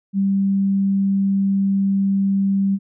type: tone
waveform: sine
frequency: 196 Hz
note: G3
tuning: in tune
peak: -15 dBFS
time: 0.13-2.79 s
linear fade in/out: 50 ms
effects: none